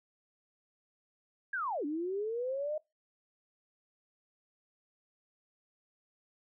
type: linear two-way sweep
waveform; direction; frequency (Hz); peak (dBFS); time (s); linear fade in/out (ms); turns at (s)
sine; down then up; 1661.2 to 281.6 to 624; -32; 1.53-2.78; 5; 1.85
effects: noise-tail reverb RT60 0.2 s tail -22 dB re dry